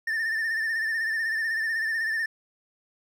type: tone with vibrato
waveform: triangle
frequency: 1794 Hz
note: A6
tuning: 33 cents sharp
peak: -23 dBFS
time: 0.07-2.26 s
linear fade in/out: 5 ms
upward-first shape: sine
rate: 16 Hz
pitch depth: 54 cents each way
effects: none